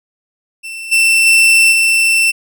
40% pulse tone with level steps, 2682 Hz, E7, 29 cents sharp, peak -23 / -7 / -5 / -8 dBFS, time 0.63-2.32 s, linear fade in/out 20 ms, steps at 0.91 / 1.25 / 1.71 s, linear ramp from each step 20 ms, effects none

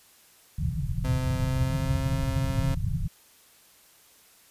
white low-pass noise, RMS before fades -28 dBFS, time 0.58-3.08 s, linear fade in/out 10 ms, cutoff 170 Hz, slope 96 dB/octave
35% pulse tone with pitch glide, 128.7 to 133.78 Hz, C3 to C3, -28 to +39 cents, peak -26 dBFS, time 1.04-2.75 s, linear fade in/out 10 ms, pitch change +67 cents, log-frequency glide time 1.39-2.03 s
effects white hiss -57 dBFS RMS until 4.5 s + resampled to 32000 Hz

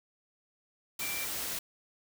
sine tone in noise, 2349 Hz, D7, in tune, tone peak -38 dBFS, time 1.01-1.25 s, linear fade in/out 5 ms, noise white, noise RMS -36 dBFS, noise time 0.99-1.59 s, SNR -5 dB, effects none

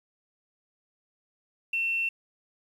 sine tone, 2700 Hz, E7, 41 cents sharp, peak -25 dBFS, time 1.73-2.09 s, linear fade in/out 5 ms, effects 9-bit

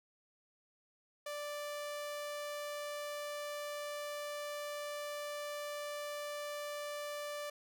sawtooth tone, 587 Hz, D5, 1 cent flat, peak -36 dBFS, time 1.26-7.5 s, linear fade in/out 5 ms, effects none

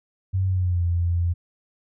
sine tone with pitch glide, 94.6 to 86.25 Hz, F#2 to F2, +39 to -21 cents, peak -19 dBFS, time 0.33-1.34 s, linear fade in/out 20 ms, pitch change -160 cents, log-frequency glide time 0.47-0.84 s, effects none

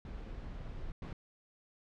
brown noise bursts at uneven times, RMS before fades -43 dBFS, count 2, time 0.05-0.92 / 1.02-1.13 s, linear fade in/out 2 ms, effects low-pass 4000 Hz 12 dB/octave

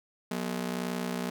sawtooth ring-modulated tone, 211 Hz, G#3, 28 cents sharp, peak -24 dBFS, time 0.31-1.3 s, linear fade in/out 2 ms, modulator 30.9 Hz, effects none

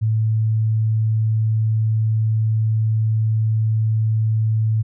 sine tone, 110 Hz, A2, in tune, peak -15 dBFS, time 0.01-4.83 s, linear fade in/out 20 ms, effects none

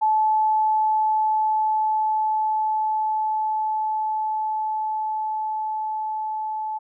sine tone with level ramp, 866 Hz, A5, 28 cents flat, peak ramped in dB -16 to -25 dBFS, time 0.01-6.79 s, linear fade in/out 20 ms, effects none

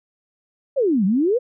sine exponential two-way sweep, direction down then up, 587.3 to 180.5 to 525 Hz, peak -15 dBFS, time 0.76-1.39 s, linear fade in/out 20 ms, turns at 1.05 s, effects none

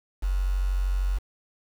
sine tone with quantisation, 46.49 Hz, F#1, 9 cents sharp, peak -22 dBFS, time 0.22-1.19 s, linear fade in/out 20 ms, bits 7, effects none

